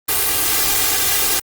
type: noise with comb filter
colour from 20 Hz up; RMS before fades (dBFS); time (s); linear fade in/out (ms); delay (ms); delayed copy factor
white; -17; 0.08-1.4; 10; 2.5; +0.75
effects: Opus 32 kbps